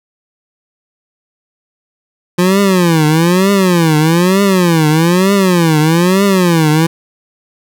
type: tone with vibrato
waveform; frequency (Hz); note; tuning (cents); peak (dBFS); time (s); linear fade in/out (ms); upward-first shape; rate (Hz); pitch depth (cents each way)
25% pulse; 174.61; F3; 0; -4; 2.38-6.87; 10; triangle; 1.1; 260
effects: none